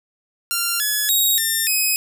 5% pulse tone with pitch steps, 1386 / 1701 / 3785 / 1800 / 2530 Hz, F6 / G#6 / A#7 / A6 / D#7, -14 / +41 / +26 / +39 / +28 cents, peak -8 dBFS, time 0.51-1.96 s, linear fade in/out 0 ms, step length 290 ms, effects 8-bit

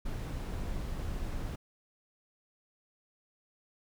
brown noise, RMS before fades -36 dBFS, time 0.05-1.56 s, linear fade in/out 10 ms, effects none

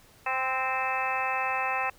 harmonic tone with a mistuned harmonic, 261.6 Hz, C4, in tune, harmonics 2 / 3 / 4 / 5 / 6 / 7 / 8 / 9 / 10, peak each -39 / -31 / -33 / -35 / -42 / -35 / -40 / -42 / -32 dBFS, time 0.26-1.9 s, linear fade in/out 5 ms, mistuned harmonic 4, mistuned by -18 cents, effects pink hiss -57 dBFS RMS until 1.98 s

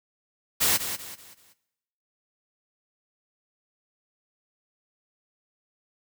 white noise with echo, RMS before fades -22 dBFS, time 0.6-0.78 s, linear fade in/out 20 ms, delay 190 ms, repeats 4, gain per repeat -9 dB, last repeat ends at 1.54 s, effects noise-tail reverb RT60 0.9 s tail -18 dB re dry

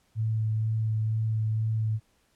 sine tone with vibrato, 110 Hz, A2, in tune, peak -24 dBFS, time 0.15-2 s, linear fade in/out 50 ms, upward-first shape sine, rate 2.1 Hz, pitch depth 12 cents each way, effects pink hiss -68 dBFS RMS until 2.35 s + low-pass 12000 Hz 12 dB/octave

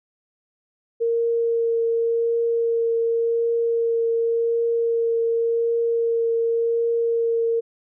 sine tone with vibrato, 462.4 Hz, A#4, 14 cents flat, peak -18 dBFS, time 1-7.61 s, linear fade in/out 20 ms, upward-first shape triangle, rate 0.89 Hz, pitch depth 11 cents each way, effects none

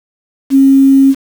sine tone with quantisation, 271.1 Hz, C#4, 38 cents flat, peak -3 dBFS, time 0.5-1.15 s, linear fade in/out 50 ms, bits 5, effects none

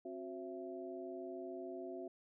harmonic tone with a mistuned harmonic, 133.3 Hz, C3, 33 cents sharp, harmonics 2 / 3 / 4 / 5, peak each -50 / -46 / -56 / -48 dBFS, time 0.05-2.08 s, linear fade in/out 5 ms, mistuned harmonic 3, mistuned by -150 cents, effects none

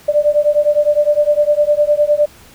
sine beating tone pair, 587.3 / 597.1 Hz, D5 / D5, 0 / +29 cents, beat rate 9.8 Hz, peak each -13 dBFS, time 0.08-2.26 s, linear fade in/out 10 ms, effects pink hiss -43 dBFS RMS until 2.54 s

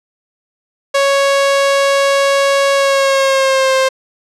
sawtooth tone with pitch glide, 554.4 to 527.5 Hz, C#5 to C5, 0 to +14 cents, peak -6 dBFS, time 0.94-3.89 s, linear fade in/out 10 ms, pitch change -86 cents, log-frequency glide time 2.74-3.74 s, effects low-pass 8000 Hz 12 dB/octave

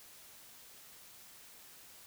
silence, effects white hiss -56 dBFS RMS until 2.06 s

